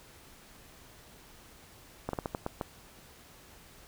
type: slowing click train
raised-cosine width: 1 ms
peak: -18 dBFS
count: 7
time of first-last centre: 2.09-2.612 s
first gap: 43 ms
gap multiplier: 1.28
effects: pink hiss -55 dBFS RMS until 3.87 s